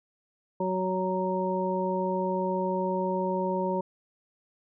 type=harmonic tone; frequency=186.1 Hz; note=F#3; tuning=10 cents sharp; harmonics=1 / 2 / 3 / 5; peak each=-31 / -31 / -31 / -31 dBFS; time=0.6-3.81 s; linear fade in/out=5 ms; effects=none